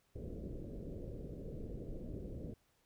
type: low-pass noise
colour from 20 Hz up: pink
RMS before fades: -45 dBFS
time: 0.15-2.54 s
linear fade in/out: 10 ms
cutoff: 550 Hz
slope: 48 dB/octave
effects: pink hiss -75 dBFS RMS until 2.85 s